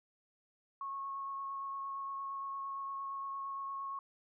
sine tone with vibrato, 1096 Hz, C#6, 20 cents flat, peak -38 dBFS, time 0.81-3.99 s, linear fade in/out 2 ms, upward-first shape sine, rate 8.7 Hz, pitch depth 10 cents each way, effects none

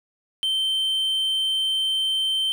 triangle tone, 3110 Hz, G7, 14 cents flat, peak -19 dBFS, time 0.43-2.52 s, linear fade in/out 0 ms, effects none

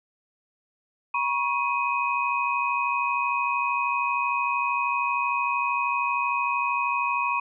sine tone cluster, 963 / 1096 / 2509 Hz, B5 / C#6 / D#7, -44 / -20 / +14 cents, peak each -27 dBFS, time 1.14-7.4 s, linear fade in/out 5 ms, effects none

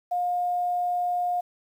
sine tone, 712 Hz, F5, 33 cents sharp, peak -23 dBFS, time 0.11-1.41 s, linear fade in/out 10 ms, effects 9-bit

